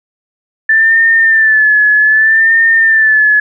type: tone with vibrato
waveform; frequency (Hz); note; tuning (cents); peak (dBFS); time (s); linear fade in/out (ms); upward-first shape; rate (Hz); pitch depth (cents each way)
sine; 1760; A6; 0; -5; 0.69-3.4; 5; sine; 0.64; 58
effects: none